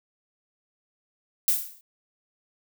violet noise with exponential decay, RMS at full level -18 dBFS, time 1.48-1.81 s, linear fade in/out 1 ms, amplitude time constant 71 ms, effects none

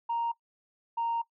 sine tone pair in turn, 932.3 / 927.8 Hz, A#5 / A#5, 0 / -8 cents, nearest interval unison, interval 8 cents, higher first, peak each -26 dBFS, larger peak neither, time 0.09-0.32 / 0.97-1.22 s, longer second, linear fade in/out 10 ms, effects noise-tail reverb RT60 0.1 s tail -20 dB re dry + tanh soft clip ceiling -24 dBFS

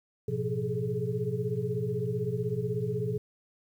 sine tone cluster, 108 / 124.9 / 175.2 / 413.1 / 429.1 Hz, A2 / B2 / F3 / G#4 / A4, -32 / +20 / +6 / -9 / -43 cents, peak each -39 / -32 / -36 / -35 / -34 dBFS, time 0.28-3.18 s, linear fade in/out 5 ms, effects 10-bit

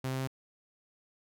sawtooth tone with pitch steps, 130.81 / 131.57 / 132.33 Hz, C3 / C3 / C3, 0 / +10 / +20 cents, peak -28 dBFS, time 0.04-0.274 s, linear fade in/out 5 ms, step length 78 ms, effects none

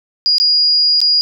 sine tone with dropouts, 4872 Hz, D#8, 37 cents flat, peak -9 dBFS, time 0.26-1.21 s, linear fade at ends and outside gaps 0 ms, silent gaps 0.383-0.4 / 1.004-1.015 s, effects none

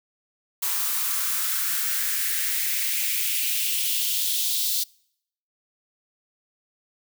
blue noise with high-pass filter sweep, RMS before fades -25 dBFS, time 0.62-4.84 s, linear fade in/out 10 ms, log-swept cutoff 1000 to 4000 Hz, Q 3, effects noise-tail reverb RT60 0.7 s tail -26 dB re dry

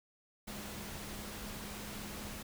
sine tone in noise, 207.3 Hz, G#3, 3 cents flat, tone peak -49 dBFS, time 0.47-2.43 s, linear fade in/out 10 ms, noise pink, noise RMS -45 dBFS, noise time 0.47-2.43 s, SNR -7 dB, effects none

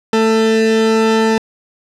40% pulse tone pair together, 222.1 / 443.8 Hz, A3 / A4, +16 / +15 cents, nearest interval octave, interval 1199 cents, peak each -13 dBFS, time 0.13-1.38 s, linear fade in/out 2 ms, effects low-pass 6000 Hz 12 dB/octave + 8-bit

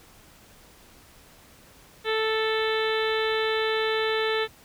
harmonic tone, 440 Hz, A4, in tune, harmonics 1 / 2 / 3 / 4 / 5 / 6 / 7 / 8 / 9, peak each -25 / -34 / -33 / -31 / -35 / -38 / -37 / -35 / -37 dBFS, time 2.04-4.48 s, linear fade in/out 50 ms, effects pink hiss -53 dBFS RMS until 4.64 s

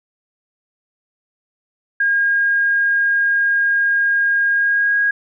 sine tone with pitch glide, 1623 to 1640 Hz, G#6 to G#6, -40 to -22 cents, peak -13 dBFS, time 2-5.11 s, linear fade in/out 5 ms, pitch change +18 cents, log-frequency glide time 4.5-4.98 s, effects none

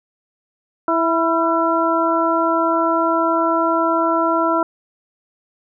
harmonic tone with a mistuned harmonic, 329.6 Hz, E4, in tune, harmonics 1 / 2 / 3 / 4, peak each -20 / -20 / -20 / -20 dBFS, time 0.88-4.63 s, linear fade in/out 2 ms, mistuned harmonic 4, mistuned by +42 cents, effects none

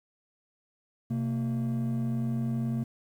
triangle tone pair together, 128.5 / 228 Hz, C3 / A#3, -31 / -38 cents, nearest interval minor seventh, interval 993 cents, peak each -27 dBFS, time 1.1-2.84 s, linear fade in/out 10 ms, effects tanh soft clip ceiling -21 dBFS + 10-bit

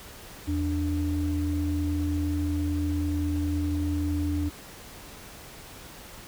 sine tone pair together, 82.41 / 293.7 Hz, E2 / D4, 0 / 0 cents, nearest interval octave + minor seventh, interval 2200 cents, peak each -26 / -27 dBFS, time 0.47-4.5 s, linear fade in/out 20 ms, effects tanh soft clip ceiling -17 dBFS + pink hiss -45 dBFS RMS until 6.27 s

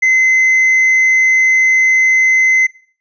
triangle tone, 2053 Hz, C7, 33 cents flat, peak -6 dBFS, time 0.02-2.67 s, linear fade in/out 10 ms, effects noise-tail reverb RT60 0.5 s tail -22 dB re dry + resampled to 16000 Hz

